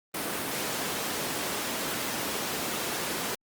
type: high-pass noise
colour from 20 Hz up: pink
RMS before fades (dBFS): -32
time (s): 0.14-3.35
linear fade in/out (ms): 5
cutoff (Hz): 220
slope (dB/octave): 12
effects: Opus 32 kbps